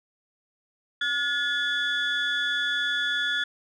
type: tone cluster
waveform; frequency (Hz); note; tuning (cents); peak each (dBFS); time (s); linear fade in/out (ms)
sine; 1435 / 1712 / 3430; F6 / A6 / A7; +47 / -48 / -45; -27; 1.01-3.44; 5
effects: tanh soft clip ceiling -18 dBFS